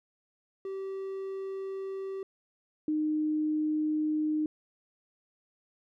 triangle / sine tone pair in turn, 386.6 / 306.8 Hz, G4 / D#4, -24 / -24 cents, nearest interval major third, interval 400 cents, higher first, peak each -32 / -26 dBFS, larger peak second, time 0.65-2.23 / 2.88-4.46 s, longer neither, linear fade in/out 2 ms, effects none

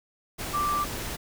sine tone in noise, 1174.7 Hz, D6, in tune, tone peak -24 dBFS, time 0.53-0.85 s, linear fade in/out 20 ms, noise pink, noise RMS -34 dBFS, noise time 0.38-1.17 s, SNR +7 dB, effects none

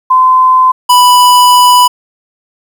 sine / square tone pair in turn, 1027 / 989.3 Hz, C6 / B5, -33 / +3 cents, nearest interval minor second, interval 64 cents, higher first, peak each -3 dBFS, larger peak neither, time 0.1-0.72 / 0.89-1.88 s, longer second, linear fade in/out 10 ms, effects 7-bit

